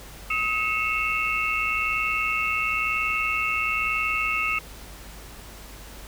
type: tone cluster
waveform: sine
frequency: 1271 / 2188 / 2609 / 2730 Hz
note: D#6 / C#7 / E7 / F7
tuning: +36 / -23 / -18 / -40 cents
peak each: -28 dBFS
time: 0.3-4.59 s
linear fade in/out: 5 ms
effects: added 50 Hz sine -43 dBFS peak until 6.07 s + pink hiss -44 dBFS RMS until 6.07 s